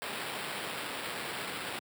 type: noise with sample-and-hold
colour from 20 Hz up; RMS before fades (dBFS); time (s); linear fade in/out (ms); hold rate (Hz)
white; -38; 0.02-1.79; 0; 6300
effects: high-pass 150 Hz 12 dB/octave